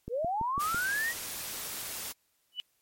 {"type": "click train", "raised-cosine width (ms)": 3, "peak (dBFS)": -25, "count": 5, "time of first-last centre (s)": [0.08, 0.746], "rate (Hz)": 6.01}
{"type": "linear sweep", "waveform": "sine", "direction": "up", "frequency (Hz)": [440, 1943], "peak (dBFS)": -28, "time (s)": [0.09, 1.14], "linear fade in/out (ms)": 50}
{"type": "noise", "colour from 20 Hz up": "white", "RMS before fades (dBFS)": -38, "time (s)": [0.59, 2.13], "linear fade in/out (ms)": 20}
{"type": "tone with exponential growth", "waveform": "sine", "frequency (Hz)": 2971, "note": "F#7", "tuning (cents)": 6, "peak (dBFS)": -28, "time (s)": [2.52, 2.6], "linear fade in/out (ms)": 0, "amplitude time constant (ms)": 16}
{"effects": ["white hiss -73 dBFS RMS until 2.81 s", "MP3 64 kbps"]}